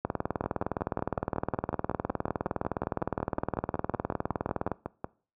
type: two click trains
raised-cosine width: 1 ms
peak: -18 / -14 dBFS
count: 26 / 92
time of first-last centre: 0.44-5.044 / 0.05-4.717 s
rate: 5.43 / 19.5 Hz
effects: noise-tail reverb RT60 0.4 s tail -22 dB re dry + high-pass 60 Hz 12 dB/octave